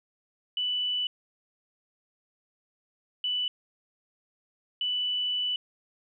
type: tone bursts at uneven times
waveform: sine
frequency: 2976 Hz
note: F#7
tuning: 9 cents sharp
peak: -26 dBFS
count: 3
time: 0.57-1.07 / 3.24-3.48 / 4.81-5.56 s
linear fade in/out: 2 ms
effects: none